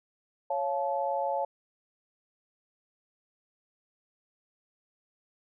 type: chord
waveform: sine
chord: Db augmented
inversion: none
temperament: just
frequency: 554.4 / 693 / 866.2 Hz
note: Db5 / F5 / A5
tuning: 0 / -14 / -27 cents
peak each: -31 / -33 / -31 dBFS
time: 0.5-1.45 s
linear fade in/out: 5 ms
effects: none